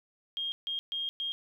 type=tone bursts at uneven times; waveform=sine; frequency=3231 Hz; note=G#7; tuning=48 cents flat; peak=-31 dBFS; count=4; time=0.37-0.52 / 0.67-0.79 / 0.92-1.09 / 1.2-1.32 s; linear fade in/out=0 ms; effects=11-bit